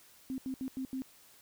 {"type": "tone bursts at uneven times", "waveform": "sine", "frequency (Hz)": 262.4, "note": "C4", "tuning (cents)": 5, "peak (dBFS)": -34, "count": 5, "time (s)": [[0.3, 0.38], [0.46, 0.54], [0.61, 0.68], [0.77, 0.85], [0.93, 1.02]], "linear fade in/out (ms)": 0, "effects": ["white hiss -60 dBFS RMS until 1.41 s"]}